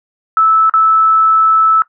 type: tone with dropouts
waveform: sine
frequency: 1310 Hz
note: E6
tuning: 11 cents flat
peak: -6 dBFS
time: 0.37-1.82 s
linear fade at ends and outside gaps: 1 ms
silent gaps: 0.696-0.738 s
effects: noise-tail reverb RT60 0.1 s tail -17 dB re dry